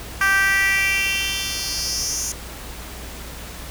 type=tone with high-pass filter sweep; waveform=10% pulse; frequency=390.3 Hz; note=G4; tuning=8 cents flat; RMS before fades=-21 dBFS; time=0.21-2.32 s; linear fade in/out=2 ms; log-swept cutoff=1400 to 6900 Hz; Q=3.9; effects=added 60 Hz sine -36 dBFS peak until 3.7 s + pink hiss -36 dBFS RMS until 3.7 s